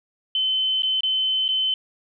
sine tone with dropouts, 3060 Hz, G7, 42 cents flat, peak -19 dBFS, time 0.35-1.74 s, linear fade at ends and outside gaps 2 ms, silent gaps 0.822-0.832 / 1.007-1.033 / 1.481-1.488 s, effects none

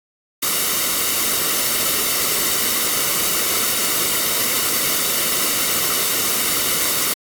white noise with comb filter, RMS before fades -19 dBFS, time 0.42-7.14 s, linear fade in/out 10 ms, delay 1.2 ms, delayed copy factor -0.55, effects AAC 64 kbps

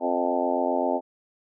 harmonic tone with a mistuned harmonic, 87.8 Hz, F2, 10 cents sharp, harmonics 3 / 4 / 5 / 6 / 7 / 8 / 9 / 10, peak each -29 / -31 / -32 / -32 / -27 / -32 / -31 / -31 dBFS, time 0-1.01 s, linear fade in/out 50 ms, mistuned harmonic 8, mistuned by -19 cents, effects none

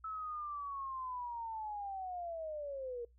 sine linear sweep, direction down, 1308 to 466.2 Hz, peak -39 dBFS, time 0.04-3.05 s, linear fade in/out 5 ms, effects noise-tail reverb RT60 0.2 s tail -26 dB re dry + added 60 Hz sine -62 dBFS peak until 3.18 s

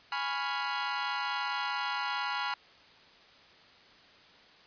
sawtooth chord, C# dominant seventh, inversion second, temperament equal, 830.6 / 987.8 / 1108.7 / 1396.9 Hz, G#5 / B5 / C#6 / E#6, 0 / 0 / 0 / 0 cents, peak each -33 / -32 / -36 / -32 dBFS, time 0.12-2.54 s, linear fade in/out 2 ms, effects white hiss -57 dBFS RMS until 4.66 s + resampled to 11025 Hz

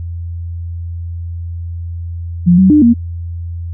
sine tone with pitch steps, 175.5 / 188.8 / 300.1 / 235.4 Hz, F3 / F#3 / D4 / A#3, +9 / +35 / +38 / +17 cents, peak -4 dBFS, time 2.46-2.94 s, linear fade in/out 20 ms, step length 120 ms, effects added 85 Hz sine -20 dBFS peak until 3.73 s

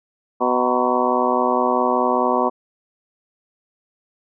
harmonic tone with a mistuned harmonic, 124.7 Hz, B2, 17 cents sharp, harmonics 2 / 3 / 4 / 5 / 6 / 7 / 8 / 9, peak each -24 / -24 / -24 / -24 / -24 / -24 / -24 / -24 dBFS, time 0.4-2.5 s, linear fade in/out 20 ms, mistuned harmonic 7, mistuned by +88 cents, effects none

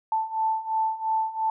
sine beating tone pair, 881 / 883.9 Hz, A5 / A5, +2 / +8 cents, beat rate 2.9 Hz, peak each -28 / -25 dBFS, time 0.12-1.5 s, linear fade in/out 2 ms, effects none

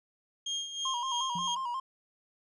35% pulse tone with tremolo, 3228 Hz, G#7, 50 cents flat, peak -29 dBFS, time 0.46-1.55 s, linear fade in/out 5 ms, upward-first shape sine, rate 3.1 Hz, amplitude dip 65%
triangle tone with vibrato, 1007 Hz, B5, 33 cents sharp, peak -30 dBFS, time 0.85-1.8 s, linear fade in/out 5 ms, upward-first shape square, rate 5.6 Hz, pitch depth 83 cents each way
sine tone with exponential decay, 174.61 Hz, F3, in tune, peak -35 dBFS, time 1.35-1.66 s, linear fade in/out 5 ms, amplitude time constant 66 ms
effects resampled to 24000 Hz

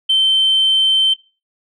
sine tone, 3100 Hz, G7, 20 cents flat, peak -9 dBFS, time 0.09-1.14 s, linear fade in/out 10 ms, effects noise-tail reverb RT60 0.3 s tail -19 dB re dry + tanh soft clip ceiling -7 dBFS

